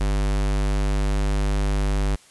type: tone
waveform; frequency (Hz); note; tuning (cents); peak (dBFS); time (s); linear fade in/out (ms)
square; 49.86; G1; +30; -20; 0-2.16; 10
effects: white hiss -52 dBFS RMS until 2.3 s + resampled to 24000 Hz